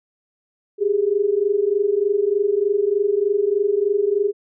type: tone pair together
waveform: sine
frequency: 392 / 415.3 Hz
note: G4 / G#4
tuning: 0 / 0 cents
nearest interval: minor second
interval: 100 cents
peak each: -20 / -18 dBFS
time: 0.78-4.33 s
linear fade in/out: 50 ms
effects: none